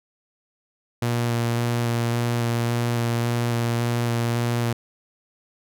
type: tone with vibrato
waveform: sawtooth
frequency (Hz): 118.3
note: A#2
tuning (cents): +26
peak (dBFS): -17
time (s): 1.02-4.73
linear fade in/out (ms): 5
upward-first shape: square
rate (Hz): 1.8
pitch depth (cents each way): 11
effects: none